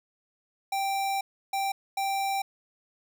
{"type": "tone bursts at uneven times", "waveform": "square", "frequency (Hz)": 784, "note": "G5", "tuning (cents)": 0, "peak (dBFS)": -27, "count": 3, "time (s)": [[0.72, 1.21], [1.53, 1.72], [1.97, 2.42]], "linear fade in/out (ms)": 5, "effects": []}